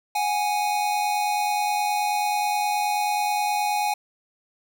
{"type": "tone pair together", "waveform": "square", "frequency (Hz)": [740, 829.4], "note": ["F#5", "G#5"], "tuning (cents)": [0, -3], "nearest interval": "major second", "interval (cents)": 197, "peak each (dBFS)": [-30, -23], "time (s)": [0.15, 3.94], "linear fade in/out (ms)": 5, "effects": []}